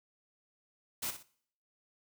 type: noise with echo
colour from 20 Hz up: white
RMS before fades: -36 dBFS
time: 1.02-1.11 s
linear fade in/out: 10 ms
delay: 61 ms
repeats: 2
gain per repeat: -10 dB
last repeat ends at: 1.232 s
effects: noise-tail reverb RT60 0.6 s tail -21 dB re dry